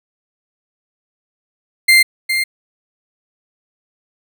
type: tone pair in turn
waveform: 35% pulse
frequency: 2092 / 2102 Hz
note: C7 / C7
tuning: -1 / +7 cents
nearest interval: unison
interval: 8 cents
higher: second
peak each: -5 / -13 dBFS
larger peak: first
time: 1.88-2.03 / 2.29-2.44 s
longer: neither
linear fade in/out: 10 ms
effects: none